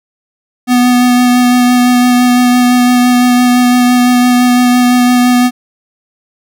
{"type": "tone with vibrato", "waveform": "square", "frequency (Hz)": 246.9, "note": "B3", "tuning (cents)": 0, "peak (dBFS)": -6, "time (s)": [0.67, 5.51], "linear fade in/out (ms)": 50, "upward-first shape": "sine", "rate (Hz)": 5.9, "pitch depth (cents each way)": 12, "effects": []}